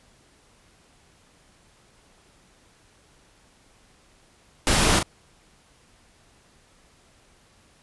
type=noise with echo; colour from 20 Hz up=pink; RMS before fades=-20 dBFS; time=4.67-4.99 s; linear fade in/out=0 ms; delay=38 ms; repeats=1; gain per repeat=-6 dB; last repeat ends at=5.028 s; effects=pink hiss -58 dBFS RMS until 7.82 s + resampled to 24000 Hz